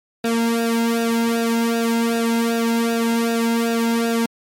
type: tone with flanger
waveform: sawtooth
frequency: 230.8 Hz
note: A#3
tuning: 17 cents flat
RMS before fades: -19 dBFS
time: 0.24-4.26 s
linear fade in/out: 5 ms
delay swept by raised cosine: 0.93 to 1.7 ms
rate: 2.6 Hz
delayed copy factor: -0.95
effects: MP3 64 kbps